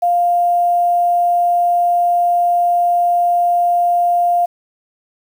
sine tone, 700 Hz, F5, 4 cents sharp, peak -11 dBFS, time 0.02-4.46 s, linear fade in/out 10 ms, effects 7-bit

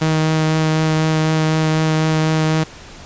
sawtooth tone with vibrato, 157.5 Hz, D#3, 21 cents sharp, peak -10 dBFS, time 0.01-2.64 s, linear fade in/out 10 ms, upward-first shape triangle, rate 4 Hz, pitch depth 11 cents each way, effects pink hiss -38 dBFS RMS until 3.05 s + resampled to 16000 Hz

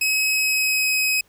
sawtooth tone with pitch glide, 2555 to 2536 Hz, D#7 to D#7, +45 to +32 cents, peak -15 dBFS, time 0.01-1.21 s, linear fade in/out 5 ms, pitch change -13 cents, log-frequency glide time 0.31-0.89 s, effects pink hiss -59 dBFS RMS until 1.28 s

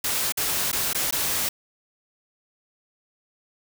white noise with dropouts, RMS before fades -25 dBFS, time 0.04-1.49 s, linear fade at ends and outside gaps 5 ms, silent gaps 0.323-0.372 / 0.717-0.728 / 0.932-0.947 / 1.11-1.124 s, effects none

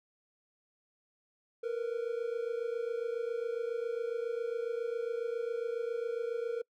triangle tone pair together, 459.9 / 487.2 Hz, A#4 / B4, -23 / -24 cents, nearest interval minor second, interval 99 cents, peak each -32 / -35 dBFS, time 1.63-6.62 s, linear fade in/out 10 ms, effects noise-tail reverb RT60 0.1 s tail -26 dB re dry

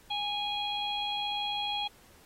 harmonic tone, 825 Hz, G#5, 12 cents flat, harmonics 1 / 3 / 4 / 5, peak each -34 / -40 / -33 / -44 dBFS, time 0.1-1.88 s, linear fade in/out 10 ms, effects pink hiss -59 dBFS RMS until 2.25 s + AAC 48 kbps

